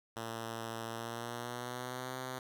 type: tone with pitch glide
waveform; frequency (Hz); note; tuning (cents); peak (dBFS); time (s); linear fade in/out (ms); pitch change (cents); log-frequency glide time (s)
5% pulse; 114.1 to 128.81; A#2 to C3; -37 to -27; -28; 0.16-2.39; 5; +210; 0.88-2.14
effects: none